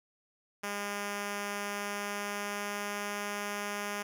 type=tone with pitch glide; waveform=5% pulse; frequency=203.5 to 204.9 Hz; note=G#3 to G#3; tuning=-35 to -23 cents; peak=-23 dBFS; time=0.63-4.03 s; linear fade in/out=10 ms; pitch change=+12 cents; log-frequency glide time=1.6-3.19 s; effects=none